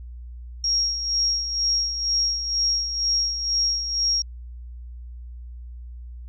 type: tone with tremolo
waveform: sine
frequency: 5588 Hz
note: F8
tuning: in tune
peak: -18 dBFS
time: 0.64-4.22 s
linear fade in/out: 2 ms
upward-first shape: sine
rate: 2.1 Hz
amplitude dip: 60%
effects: added 60 Hz sine -35 dBFS peak until 6.28 s